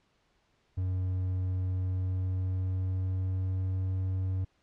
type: tone with pitch glide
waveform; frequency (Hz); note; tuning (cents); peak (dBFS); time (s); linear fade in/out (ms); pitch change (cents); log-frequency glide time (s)
triangle; 92.5 to 93.85; F#2 to F#2; 0 to +25; -26; 0.77-4.45; 10; +25; 1.61-3.88
effects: pink hiss -71 dBFS RMS until 4.62 s + low-pass 5000 Hz 12 dB/octave